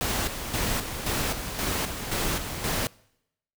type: noise with tremolo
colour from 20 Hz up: pink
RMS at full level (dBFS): -27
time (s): 0.01-2.87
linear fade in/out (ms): 0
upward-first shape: square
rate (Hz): 1.9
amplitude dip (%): 55
effects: noise-tail reverb RT60 0.8 s tail -24 dB re dry